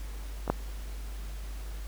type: clicks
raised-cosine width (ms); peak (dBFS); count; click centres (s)
1; -21 / -10; 2; 0.478 / 0.5
effects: added 50 Hz sine -36 dBFS peak until 1.87 s + pink hiss -50 dBFS RMS until 1.87 s